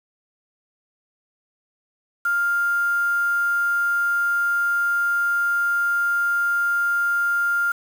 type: tone with quantisation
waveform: sine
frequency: 1400 Hz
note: F6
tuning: 4 cents sharp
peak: -18 dBFS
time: 2.25-7.72 s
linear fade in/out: 5 ms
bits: 6
effects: none